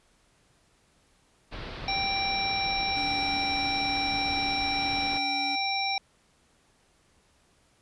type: low-pass noise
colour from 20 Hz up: pink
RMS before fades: -39 dBFS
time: 1.51-5.19 s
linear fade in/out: 20 ms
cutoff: 4700 Hz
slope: 48 dB/octave
type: harmonic tone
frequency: 784 Hz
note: G5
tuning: in tune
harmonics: 1 / 3 / 5 / 7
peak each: -30 / -31 / -33 / -33 dBFS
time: 1.88-5.98 s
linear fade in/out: 2 ms
type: tone with pitch glide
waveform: square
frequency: 286.4 to 282.9 Hz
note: D4 to C#4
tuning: -43 to +35 cents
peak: -38 dBFS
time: 2.96-5.56 s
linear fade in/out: 10 ms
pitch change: -22 cents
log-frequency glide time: 3.2-3.35 s
effects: pink hiss -65 dBFS RMS until 7.81 s + resampled to 24000 Hz